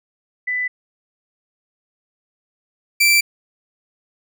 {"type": "tone pair in turn", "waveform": ["sine", "sawtooth"], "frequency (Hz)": [1994, 2340], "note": ["B6", "D7"], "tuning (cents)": [16, -7], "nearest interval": "minor third", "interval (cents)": 277, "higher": "second", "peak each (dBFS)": [-19, -8], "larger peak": "second", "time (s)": [[0.47, 0.68], [3, 3.21]], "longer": "neither", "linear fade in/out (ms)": 10, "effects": []}